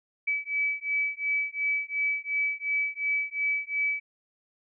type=beating tone pair; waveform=sine; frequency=2292 / 2294.8 Hz; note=D7 / D7; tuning=-43 / -41 cents; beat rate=2.8 Hz; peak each=-29 dBFS; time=0.27-4 s; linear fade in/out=10 ms; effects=none